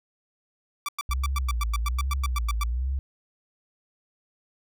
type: tone bursts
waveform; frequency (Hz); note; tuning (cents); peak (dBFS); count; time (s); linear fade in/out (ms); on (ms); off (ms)
sawtooth; 1162; D6; -19; -23; 15; 0.86-2.636; 2; 26; 99
type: tone with vibrato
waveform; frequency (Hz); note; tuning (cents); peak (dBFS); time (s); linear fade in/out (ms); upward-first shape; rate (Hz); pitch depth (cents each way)
sine; 61.2; B1; -15; -24; 1.09-2.99; 0; sine; 1.2; 170
effects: none